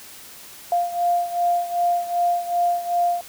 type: beating tone pair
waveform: sine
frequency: 698.5 / 701.1 Hz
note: F5 / F5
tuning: 0 / +7 cents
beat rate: 2.6 Hz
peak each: -20 / -24 dBFS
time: 0.72-3.21 s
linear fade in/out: 2 ms
effects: white hiss -42 dBFS RMS until 3.28 s